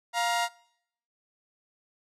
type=tone pair together; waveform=sawtooth; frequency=700.1 / 944 Hz; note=F5 / A#5; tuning=+4 / +22 cents; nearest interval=perfect fourth; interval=518 cents; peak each=-24 dBFS; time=0.13-0.49 s; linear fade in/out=50 ms; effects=noise-tail reverb RT60 0.7 s tail -23 dB re dry + low-pass 10000 Hz 12 dB/octave